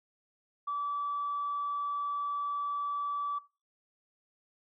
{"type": "tone", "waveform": "sine", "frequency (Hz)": 1154, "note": "D6", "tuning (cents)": -31, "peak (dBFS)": -30, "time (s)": [0.67, 3.39], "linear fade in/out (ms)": 10, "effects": ["noise-tail reverb RT60 0.3 s tail -19 dB re dry", "tanh soft clip ceiling -26 dBFS"]}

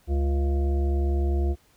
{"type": "harmonic tone", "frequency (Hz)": 69.8, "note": "C#2", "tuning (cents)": 13, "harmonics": [1, 3, 5, 7, 9, 10], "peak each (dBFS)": [-21, -37, -31, -43, -46, -40], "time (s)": [0.07, 1.56], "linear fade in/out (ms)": 50, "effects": ["pink hiss -61 dBFS RMS until 1.76 s"]}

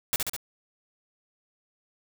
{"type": "noise with echo", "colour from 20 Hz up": "white", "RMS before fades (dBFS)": -25, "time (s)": [0.13, 0.16], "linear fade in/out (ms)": 0, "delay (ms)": 68, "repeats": 3, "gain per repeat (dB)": -3, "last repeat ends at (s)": 0.364, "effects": []}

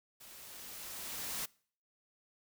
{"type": "noise with level ramp", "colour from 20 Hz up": "white", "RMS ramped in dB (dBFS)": [-54, -38], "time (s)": [0.2, 1.46], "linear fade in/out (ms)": 10, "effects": ["noise-tail reverb RT60 0.5 s tail -24 dB re dry"]}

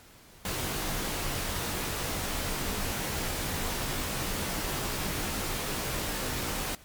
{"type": "noise with comb filter", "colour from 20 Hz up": "pink", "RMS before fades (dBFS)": -32, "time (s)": [0.45, 6.75], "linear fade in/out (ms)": 2, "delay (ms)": 18, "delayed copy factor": -0.55, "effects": ["pink hiss -54 dBFS RMS until 6.84 s", "MP3 96 kbps"]}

